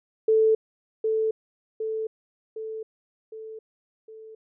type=tone with echo; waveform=sine; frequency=440 Hz; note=A4; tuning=in tune; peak=-16 dBFS; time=0.28-0.55 s; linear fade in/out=5 ms; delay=760 ms; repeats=5; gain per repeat=-5 dB; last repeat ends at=4.35 s; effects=none